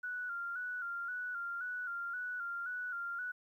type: tone with vibrato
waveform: sine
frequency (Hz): 1434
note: F6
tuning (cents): +45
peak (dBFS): -37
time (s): 0.03-3.32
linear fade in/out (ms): 10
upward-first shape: square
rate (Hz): 1.9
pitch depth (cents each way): 52
effects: 12-bit